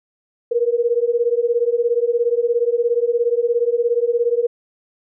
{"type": "beating tone pair", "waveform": "sine", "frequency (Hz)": [466.2, 483.2], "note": ["A#4", "B4"], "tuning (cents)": [0, -38], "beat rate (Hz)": 17, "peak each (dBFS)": -18, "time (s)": [0.51, 4.47], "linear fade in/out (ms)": 10, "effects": []}